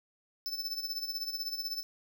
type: tone with tremolo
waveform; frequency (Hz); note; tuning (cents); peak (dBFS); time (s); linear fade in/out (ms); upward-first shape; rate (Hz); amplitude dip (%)
square; 5274; E8; 0; -32; 0.46-1.83; 0; sine; 16; 70
effects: none